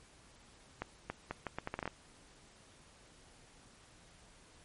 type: accelerating click train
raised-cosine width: 0.5 ms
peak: -22 dBFS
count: 11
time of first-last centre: 0.82-1.877 s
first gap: 280 ms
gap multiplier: 0.75
effects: pink hiss -61 dBFS RMS until 4.64 s + MP3 48 kbps